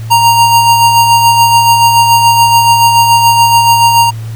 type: tone with tremolo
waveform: square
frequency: 932.3 Hz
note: A#5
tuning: in tune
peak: -3 dBFS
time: 0.1-4.11 s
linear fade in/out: 20 ms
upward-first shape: sine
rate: 7 Hz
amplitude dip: 40%
effects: added 112 Hz sine -18 dBFS peak until 4.35 s + pink hiss -36 dBFS RMS until 4.35 s